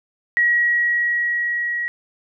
sine tone with level ramp, 1909 Hz, A#6, 41 cents sharp, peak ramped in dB -13 to -21 dBFS, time 0.37-1.88 s, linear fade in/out 0 ms, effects none

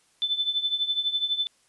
sine tone with tremolo, 3520 Hz, A7, in tune, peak -20 dBFS, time 0.22-1.47 s, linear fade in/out 0 ms, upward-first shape triangle, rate 12 Hz, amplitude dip 85%, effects white hiss -64 dBFS RMS until 1.68 s + resampled to 24000 Hz

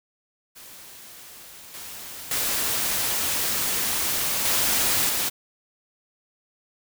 white noise with level steps, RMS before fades -44 / -38 / -25 / -22 / -25 dBFS, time 0.55-5.3 s, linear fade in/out 20 ms, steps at 1.74 / 2.31 / 4.45 / 5.09 s, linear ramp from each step 2 ms, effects none

